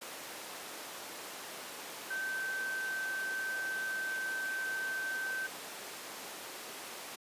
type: tone in noise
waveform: sine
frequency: 1548 Hz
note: G6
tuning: 22 cents flat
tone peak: -34 dBFS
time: 2.1-5.47 s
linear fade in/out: 10 ms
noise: pink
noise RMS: -43 dBFS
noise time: 0.01-7.16 s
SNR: +6 dB
effects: high-pass 400 Hz 12 dB/octave + resampled to 32000 Hz